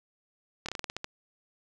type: slowing click train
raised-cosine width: 0.2 ms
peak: -17 dBFS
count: 9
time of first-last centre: 0.66-1.044 s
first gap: 26 ms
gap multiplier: 1.17
effects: none